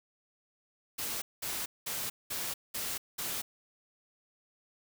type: noise bursts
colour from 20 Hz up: white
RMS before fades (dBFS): -36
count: 6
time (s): 0.98-3.42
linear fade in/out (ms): 10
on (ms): 240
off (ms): 200
effects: none